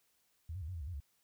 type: tone with pitch steps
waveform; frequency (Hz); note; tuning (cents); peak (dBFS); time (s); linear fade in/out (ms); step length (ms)
sine; 81.1 / 95.1 / 76 / 92.3 / 82.7 / 68.6 / 89.3 / 70.2; E2 / F#2 / D#2 / F#2 / E2 / C#2 / F2 / C#2; -28 / +48 / -40 / -4 / +6 / -17 / +39 / +22; -39; 0.49-1.002; 5; 64
effects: white hiss -75 dBFS RMS until 1.23 s